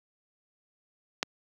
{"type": "click", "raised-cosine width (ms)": 0.2, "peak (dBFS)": -9, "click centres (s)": 1.229, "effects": ["high-pass 200 Hz 12 dB/octave"]}